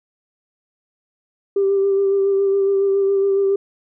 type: tone with vibrato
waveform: sine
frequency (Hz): 393.6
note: G4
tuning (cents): +7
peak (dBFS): -13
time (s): 1.56-3.56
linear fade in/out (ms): 5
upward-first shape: sine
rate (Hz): 7.2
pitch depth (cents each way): 21
effects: tanh soft clip ceiling -9 dBFS